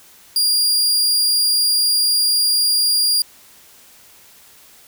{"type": "tone", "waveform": "sawtooth", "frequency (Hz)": 4812, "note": "D8", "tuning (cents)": 41, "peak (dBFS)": -11, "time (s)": [0.36, 3.22], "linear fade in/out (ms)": 2, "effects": ["white hiss -47 dBFS RMS until 4.87 s"]}